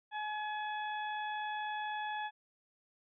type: harmonic tone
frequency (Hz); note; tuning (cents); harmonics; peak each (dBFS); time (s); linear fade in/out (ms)
848; G#5; +36; 1 / 2 / 3 / 4; -37 / -42 / -50 / -49; 0.11-2.31; 50
effects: none